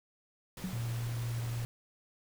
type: noise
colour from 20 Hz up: pink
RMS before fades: -46 dBFS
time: 0.57-1.65 s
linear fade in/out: 2 ms
type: tone with exponential decay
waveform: sine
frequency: 185 Hz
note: F#3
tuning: in tune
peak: -31 dBFS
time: 0.64-0.91 s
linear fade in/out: 0 ms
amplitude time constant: 58 ms
type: tone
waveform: sine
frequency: 117.6 Hz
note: A#2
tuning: 16 cents sharp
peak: -33 dBFS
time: 0.73-1.65 s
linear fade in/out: 0 ms
effects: none